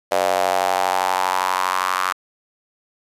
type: tone with high-pass filter sweep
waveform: square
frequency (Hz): 46.25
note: F#1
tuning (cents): 0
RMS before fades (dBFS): -20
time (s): 0.11-2.13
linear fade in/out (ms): 10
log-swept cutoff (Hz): 610 to 1200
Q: 4.2
effects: resampled to 32000 Hz + 7-bit